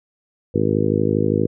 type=harmonic tone; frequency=52.5 Hz; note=G#1; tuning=19 cents sharp; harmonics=2 / 3 / 4 / 5 / 6 / 7 / 8 / 9; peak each=-24 / -24 / -24 / -24 / -24 / -24 / -24 / -24 dBFS; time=0.54-1.47 s; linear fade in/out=10 ms; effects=none